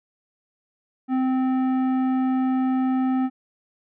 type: tone with tanh clipping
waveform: sine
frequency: 259.5 Hz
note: C4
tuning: 14 cents flat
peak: -21 dBFS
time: 1.08-3.3 s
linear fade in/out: 50 ms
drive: 12 dB
effects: none